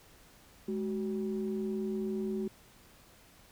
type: tone pair together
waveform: sine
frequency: 211 / 376.4 Hz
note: G#3 / F#4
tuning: +28 / +30 cents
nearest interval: minor seventh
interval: 1002 cents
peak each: -33 / -34 dBFS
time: 0.68-2.48 s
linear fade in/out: 5 ms
effects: tanh soft clip ceiling -25 dBFS + pink hiss -59 dBFS RMS until 3.51 s